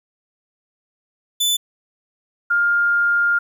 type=tone pair in turn; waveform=sawtooth / sine; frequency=3500 / 1406.7 Hz; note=A7 / F6; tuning=-10 / +12 cents; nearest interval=octave + major third; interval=1578 cents; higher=first; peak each=-13 / -14 dBFS; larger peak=first; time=1.4-1.57 / 2.5-3.39 s; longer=second; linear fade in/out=10 ms; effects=9-bit